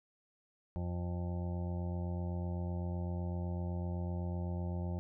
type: harmonic tone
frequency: 87.9 Hz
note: F2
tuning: 12 cents sharp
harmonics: 1 / 2 / 3 / 4 / 6 / 7 / 8 / 9 / 10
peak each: -36 / -40 / -56 / -48 / -52 / -51 / -64 / -54 / -56 dBFS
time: 0.76-4.99 s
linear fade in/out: 0 ms
effects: none